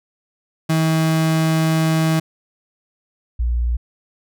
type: tone pair in turn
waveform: 35% pulse / sine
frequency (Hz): 160.2 / 59.35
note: E3 / A#1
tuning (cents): -49 / +32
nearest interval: octave + perfect fourth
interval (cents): 1719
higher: first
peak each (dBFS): -13 / -16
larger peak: first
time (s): 0.69-2.2 / 3.39-3.77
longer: first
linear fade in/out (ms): 10
effects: none